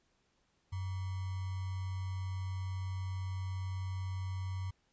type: tone with sample-and-hold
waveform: sine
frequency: 93.9 Hz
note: F#2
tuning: 26 cents sharp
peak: -35 dBFS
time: 0.72-4.71 s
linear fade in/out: 10 ms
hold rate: 1050 Hz
effects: pink hiss -75 dBFS RMS until 4.92 s + resampled to 16000 Hz